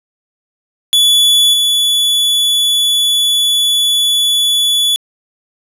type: tone with level steps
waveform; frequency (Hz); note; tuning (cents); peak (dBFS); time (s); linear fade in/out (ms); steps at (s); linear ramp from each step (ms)
45% pulse; 3430; A7; -45; -7 / -10; 0.93-4.96; 0; 1.53; 10
effects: resampled to 32000 Hz + 8-bit